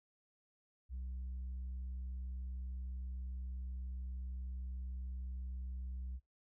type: tone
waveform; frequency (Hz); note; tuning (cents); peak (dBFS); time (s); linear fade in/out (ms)
sine; 63.4; B1; +46; -38; 0.89-6.2; 50
effects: noise-tail reverb RT60 0.2 s tail -24 dB re dry + tanh soft clip ceiling -39 dBFS